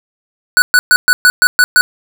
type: tone bursts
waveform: square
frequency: 1480 Hz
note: F#6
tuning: in tune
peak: -5 dBFS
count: 8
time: 0.57-1.81 s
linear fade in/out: 0 ms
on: 50 ms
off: 120 ms
effects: none